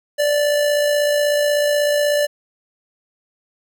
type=tone with amplitude modulation; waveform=square; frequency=585 Hz; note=D5; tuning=7 cents flat; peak=-14 dBFS; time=0.18-2.27 s; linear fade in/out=20 ms; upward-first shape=sine; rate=56.3 Hz; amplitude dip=35%; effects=none